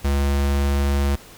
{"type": "tone", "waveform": "square", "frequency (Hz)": 70.1, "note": "C#2", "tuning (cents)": 20, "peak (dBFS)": -18, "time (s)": [0.04, 1.16], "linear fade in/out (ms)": 10, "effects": ["pink hiss -44 dBFS RMS until 1.37 s"]}